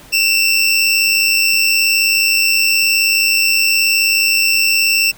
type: tone pair together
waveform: 25% pulse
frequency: 2637 / 2736 Hz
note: E7 / F7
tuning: 0 / -36 cents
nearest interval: minor second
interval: 64 cents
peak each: -10 dBFS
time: 0.12-5.12 s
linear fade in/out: 20 ms
effects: pink hiss -41 dBFS RMS until 5.17 s